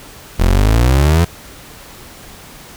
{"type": "exponential sweep", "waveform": "30% pulse", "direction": "up", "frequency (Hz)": [41.2, 87.31], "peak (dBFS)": -6, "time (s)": [0.39, 1.25], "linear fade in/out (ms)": 10, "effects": ["pink hiss -37 dBFS RMS until 2.76 s"]}